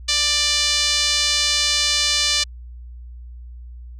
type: tone with band-pass filter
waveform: 5% pulse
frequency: 590 Hz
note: D5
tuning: 8 cents sharp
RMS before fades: -19 dBFS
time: 0.08-2.44 s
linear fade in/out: 10 ms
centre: 4300 Hz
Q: 1.1
effects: added 60 Hz sine -34 dBFS peak until 3.99 s + resampled to 32000 Hz